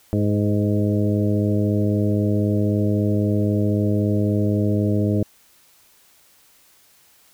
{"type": "harmonic tone with a mistuned harmonic", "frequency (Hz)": 103.83, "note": "G#2", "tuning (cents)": 0, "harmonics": [1, 2, 3, 4, 5, 6], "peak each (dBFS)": [-20, -22, -24, -28, -30, -31], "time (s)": [0.13, 5.23], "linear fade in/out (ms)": 0, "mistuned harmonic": 5, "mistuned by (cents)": -23, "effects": ["white hiss -55 dBFS RMS until 7.33 s"]}